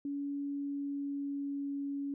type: tone with pitch glide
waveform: sine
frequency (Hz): 283.1 to 280.8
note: C#4 to C#4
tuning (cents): +37 to +22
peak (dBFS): -34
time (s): 0.05-2.14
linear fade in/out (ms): 2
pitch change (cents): -15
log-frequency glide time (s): 0.39-1.75
effects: none